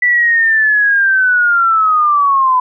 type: linear sweep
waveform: sine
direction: down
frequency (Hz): 1975.5 to 1000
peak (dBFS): -8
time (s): 0.02-2.6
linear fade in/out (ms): 5
effects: none